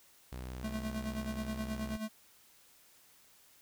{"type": "tone with pitch glide", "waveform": "sawtooth", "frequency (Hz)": [63, 63.7], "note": ["B1", "C2"], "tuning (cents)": [35, -46], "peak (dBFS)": -37, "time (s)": [0.32, 1.97], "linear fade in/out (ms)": 5, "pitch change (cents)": 19, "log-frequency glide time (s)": [0.66, 1.45]}
{"type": "tone with tremolo", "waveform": "square", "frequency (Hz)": 217.4, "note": "A3", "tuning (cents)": -21, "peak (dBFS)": -35, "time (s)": [0.63, 2.09], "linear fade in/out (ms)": 20, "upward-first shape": "sine", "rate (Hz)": 9.4, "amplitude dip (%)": 70}
{"effects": ["white hiss -63 dBFS RMS until 3.61 s"]}